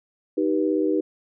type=chord; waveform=sine; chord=Eb augmented; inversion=none; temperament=just; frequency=311.1 / 388.9 / 486.1 Hz; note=Eb4 / G4 / B4; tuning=0 / -14 / -28 cents; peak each=-22 / -24 / -26 dBFS; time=0.37-1.01 s; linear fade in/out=10 ms; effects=none